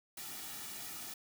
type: noise with comb filter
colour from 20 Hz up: white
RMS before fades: -45 dBFS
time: 0.17-1.14 s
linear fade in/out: 5 ms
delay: 1.9 ms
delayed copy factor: -0.6
effects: none